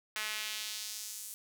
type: tone with high-pass filter sweep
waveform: sawtooth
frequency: 214.3 Hz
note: A3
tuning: 45 cents flat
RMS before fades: -40 dBFS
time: 0.16-1.34 s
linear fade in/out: 0 ms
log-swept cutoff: 1800 to 9100 Hz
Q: 1.2
effects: none